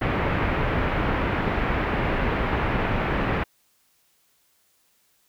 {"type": "low-pass noise", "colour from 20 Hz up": "pink", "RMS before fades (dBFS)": -24, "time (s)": [0.01, 3.44], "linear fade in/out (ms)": 10, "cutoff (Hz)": 2400, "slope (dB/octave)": 24, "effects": ["white hiss -65 dBFS RMS until 5.28 s"]}